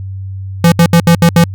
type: tone bursts at uneven times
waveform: square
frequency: 169.5 Hz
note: E3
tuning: 49 cents sharp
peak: -4 dBFS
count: 6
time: 0.64-0.72 / 0.79-0.86 / 0.93-1 / 1.07-1.15 / 1.22-1.29 / 1.36-1.44 s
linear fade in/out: 2 ms
effects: added 96 Hz sine -20 dBFS peak until 1.54 s